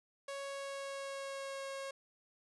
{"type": "tone with pitch glide", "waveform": "sawtooth", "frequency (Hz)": [554.4, 544.9], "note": ["C#5", "C#5"], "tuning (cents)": [0, -30], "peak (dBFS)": -37, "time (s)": [0.28, 1.91], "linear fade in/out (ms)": 5, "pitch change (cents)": -30, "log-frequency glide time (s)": [0.42, 1.67], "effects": ["resampled to 24000 Hz"]}